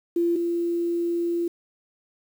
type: tone pair in turn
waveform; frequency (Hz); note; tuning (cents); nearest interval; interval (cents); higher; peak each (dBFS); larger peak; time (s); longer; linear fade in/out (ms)
sine; 342.3 / 342.3; F4 / F4; -35 / -35; unison; 0; neither; -19 / -22; first; 0.16-0.36 / 0.36-1.48; second; 5
effects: 8-bit